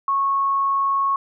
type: tone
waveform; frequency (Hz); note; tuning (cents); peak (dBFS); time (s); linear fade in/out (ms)
sine; 1100; C#6; -14; -17; 0.08-1.16; 2
effects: none